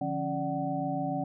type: tone cluster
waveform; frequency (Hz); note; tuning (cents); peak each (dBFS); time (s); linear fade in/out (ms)
sine; 145.7 / 172.7 / 276.3 / 588 / 750; D3 / F3 / C#4 / D5 / F#5; -13 / -19 / -6 / +2 / +23; -38 / -37 / -33 / -37 / -33; 0.01-1.24; 5
effects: none